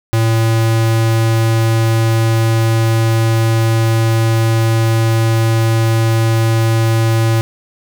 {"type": "tone", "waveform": "square", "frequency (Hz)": 113, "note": "A2", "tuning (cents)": 47, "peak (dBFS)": -11, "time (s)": [0.13, 7.41], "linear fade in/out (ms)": 0, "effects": []}